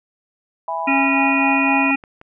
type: chord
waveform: sine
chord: E major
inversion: none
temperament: just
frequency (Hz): 659.3 / 824.1 / 988.9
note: E5 / G#5 / B5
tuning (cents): 0 / -14 / +2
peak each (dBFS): -27 / -26 / -24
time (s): 0.68-1.91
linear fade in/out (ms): 2
type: harmonic tone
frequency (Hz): 273.4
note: C#4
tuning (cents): -24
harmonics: 1 / 3 / 5 / 7 / 9 / 10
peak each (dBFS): -18 / -24 / -28 / -27 / -18 / -30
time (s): 0.87-1.96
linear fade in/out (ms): 10
type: click train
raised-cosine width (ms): 0.5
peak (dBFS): -25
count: 5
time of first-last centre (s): 1.51-2.214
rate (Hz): 5.68
effects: none